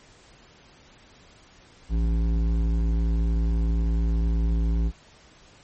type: tone with hard clipping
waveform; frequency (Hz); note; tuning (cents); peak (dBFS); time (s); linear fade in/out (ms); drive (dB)
triangle; 56; A1; +31; -22; 1.89-4.92; 50; 15
effects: pink hiss -53 dBFS RMS until 5.63 s + MP3 32 kbps